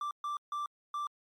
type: tone bursts at uneven times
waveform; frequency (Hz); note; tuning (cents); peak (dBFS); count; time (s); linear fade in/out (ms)
triangle; 1174.7; D6; 0; -31; 4; 0.01-0.11 / 0.24-0.37 / 0.52-0.66 / 0.94-1.07; 2
effects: MP3 96 kbps